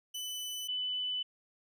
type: tone pair in turn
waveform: sawtooth / sine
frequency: 2997 / 2997 Hz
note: F#7 / F#7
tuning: +22 / +22 cents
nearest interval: unison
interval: 0 cents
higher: neither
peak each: -34 / -32 dBFS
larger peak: second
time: 0.14-0.68 / 0.68-1.23 s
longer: second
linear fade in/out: 10 ms
effects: none